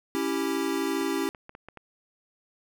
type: chord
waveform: square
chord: C# diminished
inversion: none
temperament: equal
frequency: 277.2 / 329.6 / 392 Hz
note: C#4 / E4 / G4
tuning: 0 / 0 / 0 cents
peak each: -31 dBFS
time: 0.15-1.29 s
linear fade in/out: 0 ms
type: clicks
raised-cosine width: 0.5 ms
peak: -28 dBFS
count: 6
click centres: 1.013 / 1.348 / 1.494 / 1.551 / 1.686 / 1.773 s
effects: none